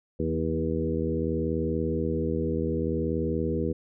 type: harmonic tone with a mistuned harmonic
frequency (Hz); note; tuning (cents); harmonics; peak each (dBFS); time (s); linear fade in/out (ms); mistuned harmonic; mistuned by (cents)
80.6; E2; -38; 1 / 2 / 3 / 4 / 5 / 6; -32 / -32 / -32 / -32 / -32 / -32; 0.19-3.73; 10; 3; -27
effects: none